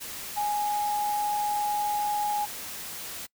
sine tone in noise, 830.6 Hz, G#5, in tune, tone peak -25 dBFS, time 0.36-2.46 s, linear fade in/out 20 ms, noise white, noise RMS -38 dBFS, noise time 0-3.27 s, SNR +10 dB, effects noise-tail reverb RT60 0.1 s tail -24 dB re dry

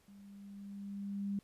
sine tone with level ramp, 200 Hz, G3, 35 cents sharp, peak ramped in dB -54 to -33 dBFS, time 0.08-1.39 s, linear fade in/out 2 ms, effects pink hiss -70 dBFS RMS until 1.43 s + resampled to 32000 Hz

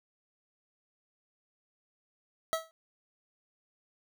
25% pulse tone with exponential decay, 648 Hz, E5, 30 cents flat, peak -21 dBFS, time 2.53-2.71 s, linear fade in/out 0 ms, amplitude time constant 37 ms, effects none

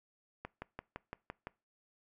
click train, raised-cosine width 0.5 ms, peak -26 dBFS, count 7, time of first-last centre 0.45-1.47 s, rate 5.88 Hz, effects noise-tail reverb RT60 0.3 s tail -23 dB re dry

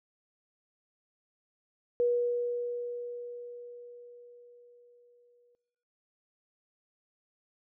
sine tone with exponential decay, 482.8 Hz, B4, 39 cents flat, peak -23 dBFS, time 2-5.55 s, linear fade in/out 0 ms, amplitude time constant 770 ms, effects noise-tail reverb RT60 1.0 s tail -22 dB re dry

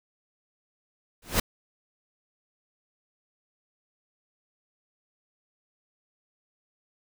pink noise with exponential growth, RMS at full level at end -18 dBFS, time 1.22-1.4 s, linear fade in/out 5 ms, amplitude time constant 37 ms, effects none

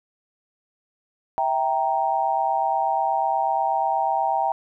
sine chord, E diminished, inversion none, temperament equal with one note detuned, 655.8 / 784 / 932.3 Hz, E5 / G5 / Bb5, -9 / 0 / 0 cents, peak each -27 / -22 / -24 dBFS, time 1.38-4.52 s, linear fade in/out 0 ms, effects none

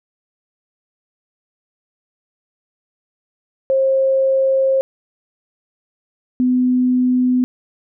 sine tone pair in turn, 534 / 251.6 Hz, C5 / B3, +35 / +32 cents, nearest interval octave + minor second, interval 1303 cents, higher first, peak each -12 dBFS, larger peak neither, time 3.7-4.81 / 6.4-7.44 s, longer first, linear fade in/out 0 ms, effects none

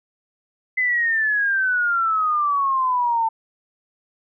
sine exponential sweep, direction down, 2039 to 891 Hz, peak -17 dBFS, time 0.77-3.29 s, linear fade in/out 10 ms, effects none

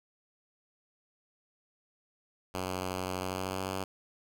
5% pulse tone with pitch glide, 92.5 to 94.94 Hz, F#2 to F#2, 0 to +45 cents, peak -22 dBFS, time 2.54-3.84 s, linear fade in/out 5 ms, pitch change +45 cents, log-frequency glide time 3.17-3.67 s, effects none

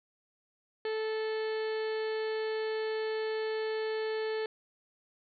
harmonic tone, 437.4 Hz, A4, 10 cents flat, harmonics 1 / 2 / 3 / 4 / 5 / 6 / 7 / 8 / 9 / 10, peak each -31 / -44 / -50 / -43 / -49 / -53 / -51 / -54 / -57 / -50 dBFS, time 0.85-4.46 s, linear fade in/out 2 ms, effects none

